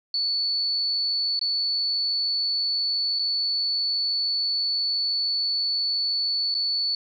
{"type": "tone with dropouts", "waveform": "sine", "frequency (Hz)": 4453, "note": "C#8", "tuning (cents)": 7, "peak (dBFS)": -22, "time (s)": [0.14, 6.95], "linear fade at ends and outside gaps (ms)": 2, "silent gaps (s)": [[1.393, 1.413], [3.189, 3.193], [6.543, 6.549]], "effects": []}